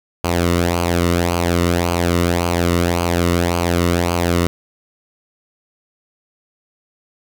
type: tone with flanger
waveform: sawtooth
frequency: 86.5 Hz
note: F2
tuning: 16 cents flat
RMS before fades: -17 dBFS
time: 0.24-4.47 s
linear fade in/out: 0 ms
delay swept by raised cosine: 0.54 to 1.25 ms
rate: 1.8 Hz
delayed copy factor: -0.65
effects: none